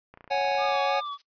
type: click train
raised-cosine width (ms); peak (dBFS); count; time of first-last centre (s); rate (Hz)
0.5; -32; 19; 0.14-0.756; 29.2
type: chord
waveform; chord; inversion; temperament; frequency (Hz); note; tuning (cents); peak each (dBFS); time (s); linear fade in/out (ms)
square; C# suspended fourth; none; equal; 554.4 / 740 / 830.6; C#5 / F#5 / G#5; 0 / 0 / 0; -28 / -29 / -28; 0.3-1.01; 20
type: noise with tremolo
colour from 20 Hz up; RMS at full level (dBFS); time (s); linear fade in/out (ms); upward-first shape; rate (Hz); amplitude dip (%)
violet; -40; 0.52-1.22; 5; triangle; 15; 90
type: tone with vibrato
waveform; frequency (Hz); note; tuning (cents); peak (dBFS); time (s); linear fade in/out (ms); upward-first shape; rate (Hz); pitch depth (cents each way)
square; 1174.7; D6; 0; -32; 0.57-1.18; 50; triangle; 3.1; 69
effects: noise-tail reverb RT60 0.1 s tail -21 dB re dry + resampled to 11025 Hz